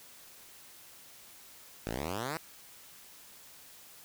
5% pulse exponential sweep, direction up, 51.1 to 168.8 Hz, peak -23 dBFS, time 1.87-2.37 s, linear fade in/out 0 ms, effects white hiss -54 dBFS RMS until 4.04 s

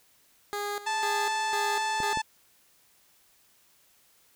15% pulse tone with tremolo, 410.2 Hz, G#4, 21 cents flat, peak -24 dBFS, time 0.53-2.13 s, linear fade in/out 0 ms, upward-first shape square, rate 2 Hz, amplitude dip 75%
harmonic tone, 876 Hz, A5, 8 cents flat, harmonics 1 / 2 / 3 / 4 / 5 / 6 / 7 / 8 / 9 / 10, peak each -28 / -34 / -38 / -40 / -42 / -44 / -45 / -46 / -47 / -48 dBFS, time 0.86-2.22 s, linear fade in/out 10 ms
clicks, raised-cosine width 2 ms, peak -23 dBFS, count 2, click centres 2.003 / 2.173 s
effects white hiss -63 dBFS RMS until 4.35 s

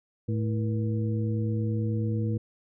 harmonic tone with a mistuned harmonic, 109.1 Hz, A2, 14 cents flat, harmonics 1 / 2 / 3 / 4, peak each -26 / -32 / -36 / -38 dBFS, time 0.28-2.38 s, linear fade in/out 10 ms, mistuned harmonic 4, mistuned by +150 cents, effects none

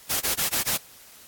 white noise bursts, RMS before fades -24 dBFS, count 5, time 0.09-0.778 s, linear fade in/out 20 ms, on 120 ms, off 22 ms, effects white hiss -49 dBFS RMS until 1.27 s + AAC 64 kbps

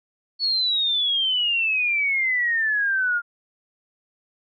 sine exponential sweep, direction down, 4435 to 1400 Hz, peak -19 dBFS, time 0.39-3.22 s, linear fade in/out 50 ms, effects none

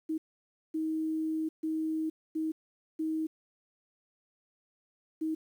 sine tone bursts at uneven times, 316.4 Hz, D#4, 29 cents sharp, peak -29 dBFS, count 6, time 0.09-0.18 / 0.74-1.49 / 1.63-2.1 / 2.35-2.52 / 2.99-3.27 / 5.21-5.35 s, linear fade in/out 10 ms, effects 10-bit

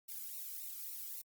violet noise with flanger, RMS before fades -45 dBFS, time 0.08-1.22 s, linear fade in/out 10 ms, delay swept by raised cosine 0.6 to 1.13 ms, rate 3.6 Hz, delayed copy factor -0.6, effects Opus 48 kbps

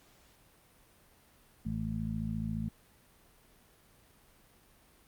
harmonic tone, 54.4 Hz, A1, 19 cents flat, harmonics 1 / 2 / 3 / 4, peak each -41 / -39 / -38 / -36 dBFS, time 1.65-2.69 s, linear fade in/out 10 ms, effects pink hiss -63 dBFS RMS until 5.07 s + Opus 48 kbps

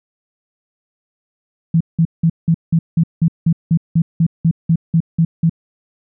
sine tone bursts, 164.81 Hz, E3, in tune, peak -9 dBFS, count 16, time 1.74-5.496 s, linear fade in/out 5 ms, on 66 ms, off 180 ms, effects none

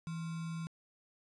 sine tone with sample-and-hold, 164.5 Hz, E3, 3 cents flat, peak -37 dBFS, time 0.07-0.67 s, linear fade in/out 0 ms, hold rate 1225 Hz, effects resampled to 22050 Hz

